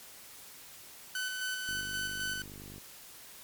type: tone with tremolo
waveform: sawtooth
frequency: 1510 Hz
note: F#6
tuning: 35 cents sharp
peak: -29 dBFS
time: 1.15-2.42 s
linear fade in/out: 2 ms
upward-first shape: square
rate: 3.8 Hz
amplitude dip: 30%
type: click train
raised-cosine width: 3 ms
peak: -36 dBFS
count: 55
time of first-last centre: 1.69-2.781 s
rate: 49.5 Hz
effects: white hiss -51 dBFS RMS until 3.43 s + MP3 96 kbps